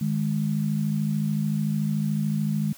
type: tone pair together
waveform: sine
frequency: 154.09 / 207.7 Hz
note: D#3 / G#3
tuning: -16 / 0 cents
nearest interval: perfect fourth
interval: 516 cents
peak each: -25 dBFS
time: 0.01-2.73 s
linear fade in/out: 5 ms
effects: white hiss -48 dBFS RMS until 2.77 s